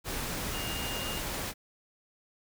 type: tone in noise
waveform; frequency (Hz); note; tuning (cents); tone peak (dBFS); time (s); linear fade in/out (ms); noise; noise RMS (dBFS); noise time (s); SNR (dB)
sine; 2831; F7; +23; -39; 0.51-1.22; 50; pink; -35; 0.04-1.54; -7
effects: none